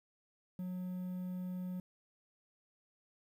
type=tone with quantisation; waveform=triangle; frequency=182.1 Hz; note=F#3; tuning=27 cents flat; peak=-36 dBFS; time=0.59-1.8 s; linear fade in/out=2 ms; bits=11; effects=none